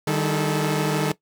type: tone cluster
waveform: sawtooth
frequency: 153.6 / 197 / 320.2 / 434 Hz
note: D#3 / G3 / D#4 / A4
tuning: -22 / +9 / +50 / -24 cents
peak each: -19 / -25 / -27 / -22 dBFS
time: 0.07-1.12 s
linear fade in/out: 5 ms
effects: noise-tail reverb RT60 0.1 s tail -17 dB re dry